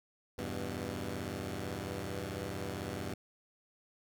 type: chord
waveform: 10% pulse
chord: E minor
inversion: none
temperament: equal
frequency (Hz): 82.41 / 98 / 123.47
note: E2 / G2 / B2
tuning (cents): 0 / 0 / 0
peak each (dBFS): -34 / -32 / -35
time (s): 0.38-3.14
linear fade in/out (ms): 5
effects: none